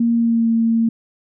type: tone with pitch glide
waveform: sine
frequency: 233.1 to 228 Hz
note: A#3 to A#3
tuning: 0 to -38 cents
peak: -13 dBFS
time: 0-0.89 s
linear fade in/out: 5 ms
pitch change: -38 cents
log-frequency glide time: 0.14-0.5 s
effects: none